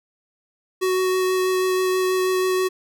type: tone with vibrato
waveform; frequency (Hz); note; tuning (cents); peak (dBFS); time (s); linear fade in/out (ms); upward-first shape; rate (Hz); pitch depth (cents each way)
square; 371.8; F#4; +8; -19; 0.81-2.69; 20; sine; 6.2; 9
effects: none